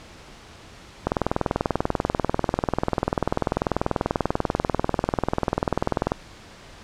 click train, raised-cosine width 1 ms, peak -6 dBFS, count 104, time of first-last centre 1.07-6.119 s, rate 20.4 Hz, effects pink hiss -45 dBFS RMS until 6.83 s + low-pass 6000 Hz 12 dB/octave

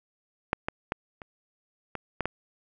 clicks, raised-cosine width 0.5 ms, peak -8 / -13 / -12 / -26 / -18 / -13 / -13 dBFS, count 7, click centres 0.531 / 0.685 / 0.921 / 1.218 / 1.953 / 2.207 / 2.256 s, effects none

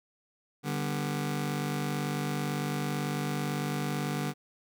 sawtooth chord, G major, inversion second, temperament just, 147 / 196 / 245 Hz, D3 / G3 / B3, +2 / 0 / -14 cents, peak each -28 / -32 / -33 dBFS, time 0.63-4.34 s, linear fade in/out 50 ms, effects none

